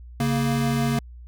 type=tone pair together; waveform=square; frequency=138.59 / 233.1 Hz; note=C#3 / A#3; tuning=0 / 0 cents; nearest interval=major sixth; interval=900 cents; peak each=-24 dBFS; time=0.2-0.99 s; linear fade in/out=2 ms; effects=added 60 Hz sine -39 dBFS peak until 1.27 s